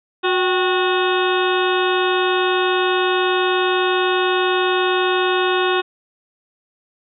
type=harmonic tone with a mistuned harmonic; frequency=365.6 Hz; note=F#4; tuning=21 cents flat; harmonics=1 / 2 / 3 / 4 / 5 / 7 / 8 / 9 / 10; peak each=-18 / -24 / -23 / -24 / -30 / -27 / -31 / -32 / -28 dBFS; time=0.23-5.82 s; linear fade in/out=20 ms; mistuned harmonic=2; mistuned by=+84 cents; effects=none